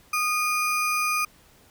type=ring-modulated tone; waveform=square; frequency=1837 Hz; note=A#6; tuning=26 cents flat; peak=-20 dBFS; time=0.13-1.25 s; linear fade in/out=5 ms; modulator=602 Hz; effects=pink hiss -56 dBFS RMS until 1.7 s